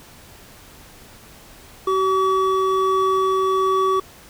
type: tone pair together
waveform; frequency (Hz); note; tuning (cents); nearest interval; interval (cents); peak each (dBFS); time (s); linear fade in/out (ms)
triangle; 380.7 / 1140.8; F#4 / C#6; +49 / +49; octave + perfect fifth; 1900; -17; 1.87-4; 5
effects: pink hiss -45 dBFS RMS until 4.29 s